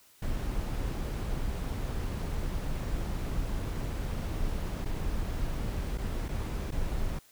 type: noise with dropouts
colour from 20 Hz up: brown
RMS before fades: -32 dBFS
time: 0.22-7.19 s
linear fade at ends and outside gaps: 5 ms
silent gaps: 4.848-4.856 / 5.976-5.982 / 6.283-6.288 / 6.708-6.72 s
effects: white hiss -60 dBFS RMS until 7.31 s